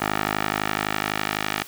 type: tone with band-pass filter sweep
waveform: 10% pulse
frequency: 51.91 Hz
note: G#1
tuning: in tune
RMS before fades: -26 dBFS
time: 0-1.63 s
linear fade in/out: 10 ms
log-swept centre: 1400 to 2400 Hz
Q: 0.85
effects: white hiss -43 dBFS RMS until 1.67 s